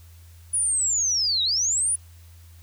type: linear two-way sweep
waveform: sine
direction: down then up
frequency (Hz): 9920 to 3729 to 9920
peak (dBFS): -20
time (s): 0.53-1.96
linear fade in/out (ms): 10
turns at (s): 1.43
effects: added 84 Hz sine -45 dBFS peak until 2.62 s + white hiss -57 dBFS RMS until 2.62 s